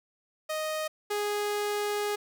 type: tone pair in turn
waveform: sawtooth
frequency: 622.3 / 414.2 Hz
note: D#5 / G#4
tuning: 0 / -5 cents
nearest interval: perfect fifth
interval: 705 cents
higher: first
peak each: -26 / -24 dBFS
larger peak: second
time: 0.49-0.88 / 1.1-2.16 s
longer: second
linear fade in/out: 10 ms
effects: 11-bit